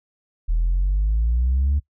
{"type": "exponential sweep", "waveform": "sine", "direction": "up", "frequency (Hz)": [39.2, 73.4], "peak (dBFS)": -15, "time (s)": [0.48, 1.8], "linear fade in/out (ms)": 20, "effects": ["noise-tail reverb RT60 0.1 s tail -21 dB re dry", "tanh soft clip ceiling -14 dBFS"]}